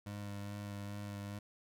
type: tone with vibrato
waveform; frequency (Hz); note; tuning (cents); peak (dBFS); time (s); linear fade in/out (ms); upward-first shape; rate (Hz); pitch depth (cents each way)
25% pulse; 101.8; G#2; -34; -38; 0.06-1.39; 5; sine; 2.4; 16
effects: none